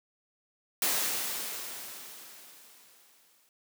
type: noise with exponential decay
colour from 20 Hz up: white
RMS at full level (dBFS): -27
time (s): 0.82-3.49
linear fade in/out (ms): 1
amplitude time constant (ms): 580
effects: high-pass 200 Hz 12 dB/octave